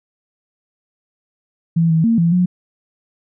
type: tone with pitch steps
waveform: sine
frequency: 165.9 / 161.5 / 229 / 168.6 / 179.8 Hz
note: E3 / E3 / A#3 / E3 / F#3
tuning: +11 / -35 / -31 / +39 / -49 cents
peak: -11 dBFS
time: 1.76-2.46 s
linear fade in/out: 10 ms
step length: 140 ms
effects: none